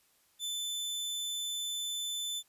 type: tone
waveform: sawtooth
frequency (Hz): 3520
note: A7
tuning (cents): 0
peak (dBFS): -31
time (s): 0.39-2.43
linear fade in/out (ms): 50
effects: white hiss -69 dBFS RMS until 2.48 s + resampled to 32000 Hz